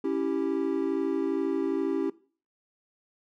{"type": "chord", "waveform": "triangle", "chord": "C# diminished", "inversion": "none", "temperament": "equal", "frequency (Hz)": [277.2, 329.6, 392], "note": ["C#4", "E4", "G4"], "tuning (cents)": [0, 0, 0], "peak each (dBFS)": -28, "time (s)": [0.04, 2.1], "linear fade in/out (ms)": 5, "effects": ["noise-tail reverb RT60 0.4 s tail -19 dB re dry"]}